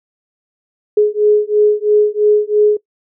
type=beating tone pair; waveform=sine; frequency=418.7 / 421.7 Hz; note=G#4 / G#4; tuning=+14 / +26 cents; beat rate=3 Hz; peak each=-12 dBFS; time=0.97-2.77 s; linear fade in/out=5 ms; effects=noise-tail reverb RT60 0.1 s tail -21 dB re dry